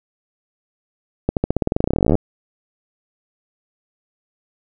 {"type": "accelerating click train", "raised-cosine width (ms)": 2, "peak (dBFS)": -3, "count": 27, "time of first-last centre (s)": [1.29, 2.153], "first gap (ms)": 78, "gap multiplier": 0.92, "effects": []}